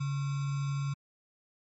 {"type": "tone with sample-and-hold", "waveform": "sine", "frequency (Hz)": 140, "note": "C#3", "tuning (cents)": 18, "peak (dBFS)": -29, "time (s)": [0, 0.94], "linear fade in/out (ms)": 10, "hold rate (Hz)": 1225, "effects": ["MP3 32 kbps"]}